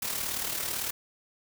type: noise with amplitude modulation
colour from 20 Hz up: white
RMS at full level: -30 dBFS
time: 0.02-0.91 s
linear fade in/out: 5 ms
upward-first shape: sine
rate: 37.9 Hz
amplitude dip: 55%
effects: none